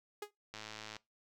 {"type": "tone with exponential decay", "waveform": "sawtooth", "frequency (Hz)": 415.3, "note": "G#4", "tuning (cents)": 0, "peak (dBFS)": -34, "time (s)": [0.22, 0.31], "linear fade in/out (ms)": 5, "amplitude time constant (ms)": 18}
{"type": "click train", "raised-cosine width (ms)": 0.2, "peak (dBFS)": -28, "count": 47, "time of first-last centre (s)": [0.54, 0.966], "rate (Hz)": 108}
{"effects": ["noise-tail reverb RT60 0.2 s tail -22 dB re dry"]}